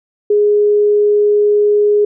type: tone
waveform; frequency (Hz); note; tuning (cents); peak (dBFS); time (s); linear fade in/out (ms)
sine; 415.3; G#4; 0; -8; 0.3-2.05; 5
effects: none